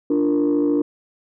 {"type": "chord", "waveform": "sine", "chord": "Bb major", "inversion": "first", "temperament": "equal with one note detuned", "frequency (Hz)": [293.7, 347.2, 466.2], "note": ["D4", "F4", "Bb4"], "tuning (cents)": [0, -10, 0], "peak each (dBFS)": [-16, -22, -22], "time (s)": [0.1, 0.82], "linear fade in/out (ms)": 5, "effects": ["tanh soft clip ceiling -11 dBFS"]}